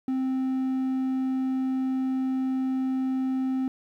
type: tone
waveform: triangle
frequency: 261.6 Hz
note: C4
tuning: in tune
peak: -22 dBFS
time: 0.08-3.68 s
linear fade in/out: 2 ms
effects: 10-bit